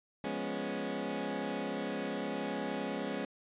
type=chord; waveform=20% pulse; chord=C# dominant seventh; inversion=first; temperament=equal; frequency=174.61 / 207.7 / 246.9 / 277.2 Hz; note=E#3 / G#3 / B3 / C#4; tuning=0 / 0 / 0 / 0 cents; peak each=-39 / -34 / -36 / -34 dBFS; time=0.24-3.25 s; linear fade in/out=2 ms; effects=resampled to 8000 Hz